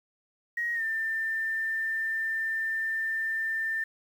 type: tone with pitch glide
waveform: sine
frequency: 1887 to 1790.4 Hz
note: A#6 to A6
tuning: +21 to +30 cents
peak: -27 dBFS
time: 0.57-3.84 s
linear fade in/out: 5 ms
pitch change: -91 cents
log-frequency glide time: 0.74-0.83 s
effects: 9-bit